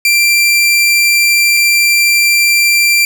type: tone pair in turn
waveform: sawtooth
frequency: 2361 / 2361 Hz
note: D7 / D7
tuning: +9 / +9 cents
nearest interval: unison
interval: 0 cents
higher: neither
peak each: -4 dBFS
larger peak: neither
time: 0.05-1.57 / 1.57-3.05 s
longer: first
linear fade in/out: 2 ms
effects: none